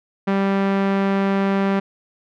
sawtooth tone with low-pass filter, 196 Hz, G3, in tune, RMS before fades -19 dBFS, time 0.27-1.8 s, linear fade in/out 10 ms, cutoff 2100 Hz, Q 0.85, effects none

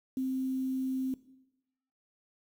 sine tone with quantisation, 261.6 Hz, C4, in tune, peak -29 dBFS, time 0.17-1.14 s, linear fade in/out 2 ms, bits 9, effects noise-tail reverb RT60 0.9 s tail -18 dB re dry

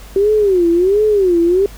sine tone with vibrato, 380.6 Hz, F#4, 49 cents sharp, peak -9 dBFS, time 0.16-1.66 s, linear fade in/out 2 ms, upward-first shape sine, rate 1.4 Hz, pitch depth 210 cents each way, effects added 50 Hz sine -34 dBFS peak until 1.77 s + pink hiss -40 dBFS RMS until 1.77 s

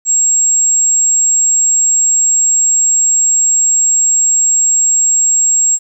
sine tone, 7580 Hz, A#8, 28 cents sharp, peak -8 dBFS, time 0.05-5.79 s, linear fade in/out 50 ms, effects 8-bit

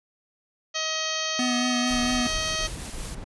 harmonic tone, 633 Hz, D#5, 30 cents sharp, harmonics 1 / 2 / 3 / 4 / 5 / 6 / 7 / 8 / 9 / 10, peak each -35 / -35 / -34 / -36 / -32 / -38 / -33 / -40 / -37 / -35 dBFS, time 0.74-2.68 s, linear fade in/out 20 ms
square tone with vibrato, 246.9 Hz, B3, in tune, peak -25 dBFS, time 1.39-2.27 s, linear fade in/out 2 ms, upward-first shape sine, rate 4.4 Hz, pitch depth 22 cents each way
white noise with tremolo, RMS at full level -38 dBFS, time 1.87-3.15 s, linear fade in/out 5 ms, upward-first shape triangle, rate 5.3 Hz, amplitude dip 30%
brown noise bursts, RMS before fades -35 dBFS, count 4, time 1.9-3.243 s, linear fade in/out 5 ms, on 320 ms, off 21 ms
effects resampled to 24000 Hz

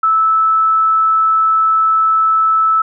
sine tone, 1310 Hz, E6, 11 cents flat, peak -9 dBFS, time 0.03-2.82 s, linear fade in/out 5 ms, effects none

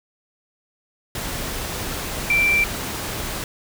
sine tone in noise, 2349 Hz, D7, in tune, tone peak -15 dBFS, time 2.3-2.64 s, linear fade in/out 2 ms, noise pink, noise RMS -28 dBFS, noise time 1.15-3.44 s, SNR +10 dB, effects none

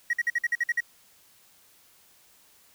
triangle tone bursts, 1900 Hz, A#6, 33 cents sharp, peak -19 dBFS, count 9, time 0.1-0.805 s, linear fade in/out 5 ms, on 33 ms, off 51 ms, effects tanh soft clip ceiling -17 dBFS + white hiss -59 dBFS RMS until 2.74 s

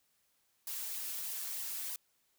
blue noise with flanger, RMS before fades -40 dBFS, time 0.67-1.96 s, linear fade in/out 2 ms, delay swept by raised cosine 1 to 6.7 ms, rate 3.2 Hz, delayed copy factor +1, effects white hiss -75 dBFS RMS until 2.38 s

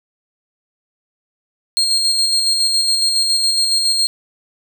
35% pulse tone with tremolo, 4224 Hz, C8, 16 cents sharp, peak -11 dBFS, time 1.77-4.07 s, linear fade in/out 0 ms, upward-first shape square, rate 7.2 Hz, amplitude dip 30%, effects none

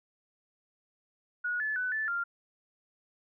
sine tone with pitch steps, 1455 / 1730 / 1499 / 1750 / 1394 Hz, F#6 / A6 / F#6 / A6 / F6, -29 / -30 / +22 / -10 / -4 cents, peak -29 dBFS, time 1.44-2.24 s, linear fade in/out 10 ms, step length 160 ms, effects none

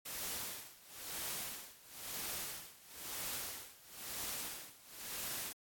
white noise with tremolo, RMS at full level -41 dBFS, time 0.05-5.53 s, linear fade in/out 10 ms, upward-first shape sine, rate 1 Hz, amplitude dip 90%, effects AAC 64 kbps

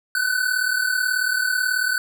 square tone pair together, 1486 / 1524.3 Hz, F#6 / G6, +7 / -49 cents, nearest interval unison, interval 44 cents, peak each -23 dBFS, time 0.15-1.98 s, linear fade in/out 2 ms, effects none

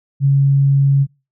sine tone, 138.59 Hz, C#3, in tune, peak -9 dBFS, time 0.2-1.07 s, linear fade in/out 50 ms, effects noise-tail reverb RT60 0.3 s tail -26 dB re dry

